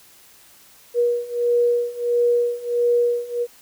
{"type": "beating tone pair", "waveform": "sine", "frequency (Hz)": [478.6, 480.1], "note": ["A#4", "B4"], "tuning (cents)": [46, -49], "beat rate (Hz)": 1.5, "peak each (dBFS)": [-21, -19], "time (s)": [0.94, 3.47], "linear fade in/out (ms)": 50, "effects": ["white hiss -50 dBFS RMS until 3.61 s"]}